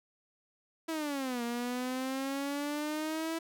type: exponential two-way sweep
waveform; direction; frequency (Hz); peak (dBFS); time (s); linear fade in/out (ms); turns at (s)
sawtooth; down then up; 330 to 234.9 to 330; -29; 0.88-3.39; 10; 1.43
effects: none